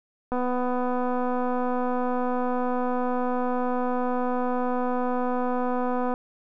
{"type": "click train", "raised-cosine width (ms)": 1, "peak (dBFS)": -15, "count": 1450, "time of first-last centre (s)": [0.32, 6.139], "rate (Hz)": 249, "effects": []}